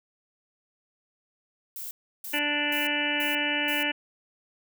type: noise bursts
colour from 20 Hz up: violet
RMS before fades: -37 dBFS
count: 5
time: 1.76-3.83 s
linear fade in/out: 2 ms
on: 150 ms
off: 330 ms
type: harmonic tone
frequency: 293.7 Hz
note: D4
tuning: in tune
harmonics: 1 / 2 / 3 / 5 / 6 / 7 / 8 / 9 / 10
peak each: -33 / -36 / -36 / -37 / -31 / -36 / -32 / -33 / -31 dBFS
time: 2.33-3.92 s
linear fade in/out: 10 ms
effects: none

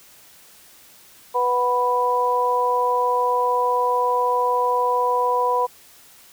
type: harmonic tone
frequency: 246.9 Hz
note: B3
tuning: in tune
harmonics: 2 / 3 / 4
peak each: -22 / -27 / -19 dBFS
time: 1.34-5.67 s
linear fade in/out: 20 ms
effects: white hiss -49 dBFS RMS until 6.32 s

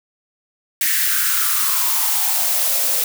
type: noise with high-pass filter sweep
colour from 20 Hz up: blue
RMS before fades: -18 dBFS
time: 0.81-3.04 s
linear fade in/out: 2 ms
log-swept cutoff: 1900 to 490 Hz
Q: 5.2
effects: none

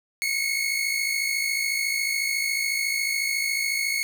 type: tone pair together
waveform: sawtooth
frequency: 2163 / 2217 Hz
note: C#7 / C#7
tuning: -43 / 0 cents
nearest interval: unison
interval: 43 cents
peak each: -23 dBFS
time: 0.22-4.03 s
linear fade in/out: 0 ms
effects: none

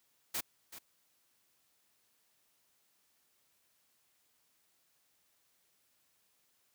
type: noise with echo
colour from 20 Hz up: white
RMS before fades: -36 dBFS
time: 0.34-0.41 s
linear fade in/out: 10 ms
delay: 380 ms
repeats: 1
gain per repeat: -13 dB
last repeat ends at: 0.79 s
effects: white hiss -74 dBFS RMS until 6.74 s + high-pass 60 Hz 12 dB/octave

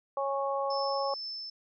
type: harmonic tone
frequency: 275.7 Hz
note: C#4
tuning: 9 cents flat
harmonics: 2 / 3 / 4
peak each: -31 / -34 / -34 dBFS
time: 0.17-1.14 s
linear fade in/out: 2 ms
type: tone with tremolo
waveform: sine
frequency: 5274 Hz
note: E8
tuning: in tune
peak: -35 dBFS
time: 0.7-1.5 s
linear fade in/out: 5 ms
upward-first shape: triangle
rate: 2.2 Hz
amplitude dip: 35%
effects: none

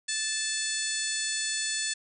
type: harmonic tone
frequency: 876 Hz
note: A5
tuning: 8 cents flat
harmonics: 2 / 3 / 4 / 5 / 6 / 7 / 8 / 9 / 10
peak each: -35 / -40 / -37 / -35 / -41 / -40 / -37 / -36 / -37 dBFS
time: 0.08-1.94 s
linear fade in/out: 10 ms
effects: none

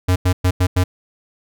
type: tone bursts at uneven times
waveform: square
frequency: 91.1 Hz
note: F#2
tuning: 26 cents flat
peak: -13 dBFS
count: 5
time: 0.08-0.16 / 0.25-0.33 / 0.44-0.51 / 0.6-0.67 / 0.76-0.84 s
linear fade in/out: 10 ms
effects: none

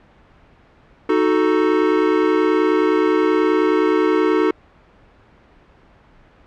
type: chord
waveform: square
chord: D# diminished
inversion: none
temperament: equal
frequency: 311.1 / 370 / 440 Hz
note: D#4 / F#4 / A4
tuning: 0 / 0 / 0 cents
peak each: -19 dBFS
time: 1.09-4.51 s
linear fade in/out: 5 ms
effects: pink hiss -50 dBFS RMS until 6.46 s + low-pass 2000 Hz 12 dB/octave

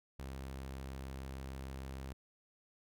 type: tone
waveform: sawtooth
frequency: 66.6 Hz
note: C2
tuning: 31 cents sharp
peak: -39 dBFS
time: 0.19-2.13 s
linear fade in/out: 5 ms
effects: none

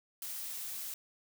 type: noise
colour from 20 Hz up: blue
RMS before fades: -41 dBFS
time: 0.22-0.94 s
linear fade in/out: 2 ms
effects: none

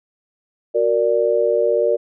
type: chord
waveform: sine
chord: Gb augmented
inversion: none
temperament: equal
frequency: 370 / 466.2 / 587.3 Hz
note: Gb4 / Bb4 / D5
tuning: 0 / 0 / 0 cents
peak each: -22 / -17 / -18 dBFS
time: 0.74-1.97 s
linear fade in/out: 20 ms
effects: none

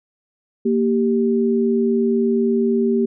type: tone pair together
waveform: sine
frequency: 232.1 / 392 Hz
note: A#3 / G4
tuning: -7 / 0 cents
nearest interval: major sixth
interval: 907 cents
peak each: -17 / -18 dBFS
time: 0.65-3.06 s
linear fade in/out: 10 ms
effects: none

